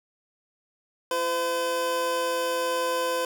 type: tone pair together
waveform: 25% pulse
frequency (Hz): 340 / 509.4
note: F4 / C5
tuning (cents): -46 / -46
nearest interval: perfect fifth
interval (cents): 700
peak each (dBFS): -32 / -21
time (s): 1.11-3.25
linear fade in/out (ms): 2
effects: none